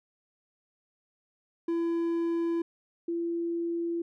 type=tone pair in turn; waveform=triangle / sine; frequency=336.1 / 338.8 Hz; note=E4 / E4; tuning=+34 / +48 cents; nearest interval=unison; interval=14 cents; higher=second; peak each=-24 / -28 dBFS; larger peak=first; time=1.68-2.62 / 3.08-4.02 s; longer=neither; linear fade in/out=5 ms; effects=none